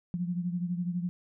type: beating tone pair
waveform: sine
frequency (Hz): 174.61 / 186.61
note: F3 / F#3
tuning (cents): 0 / +15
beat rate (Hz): 12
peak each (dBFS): -30 / -36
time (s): 0.14-1.09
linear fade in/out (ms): 0
effects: none